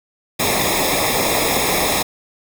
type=noise with comb filter; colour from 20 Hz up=pink; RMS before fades=-18 dBFS; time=0.39-2.03 s; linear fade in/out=10 ms; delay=0.67 ms; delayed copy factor=-0.8; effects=none